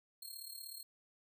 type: tone with amplitude modulation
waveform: 15% pulse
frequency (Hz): 4241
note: C8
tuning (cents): +23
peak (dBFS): -37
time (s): 0.22-0.83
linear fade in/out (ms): 5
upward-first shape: sine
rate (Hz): 36.4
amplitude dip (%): 70
effects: none